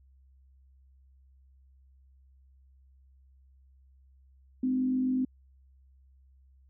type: tone with frequency modulation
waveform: sine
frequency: 257.2 Hz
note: C4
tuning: 30 cents flat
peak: -25 dBFS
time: 4.63-5.25 s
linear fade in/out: 5 ms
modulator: 47.7 Hz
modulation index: 0.33
effects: added 66 Hz sine -57 dBFS peak until 6.69 s